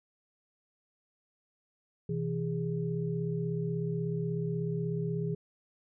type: tone cluster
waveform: sine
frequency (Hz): 127.9 / 164.3 / 411.6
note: C3 / E3 / G#4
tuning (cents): -39 / -5 / -16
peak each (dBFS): -36 / -32 / -36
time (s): 2.09-5.35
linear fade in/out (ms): 5
effects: none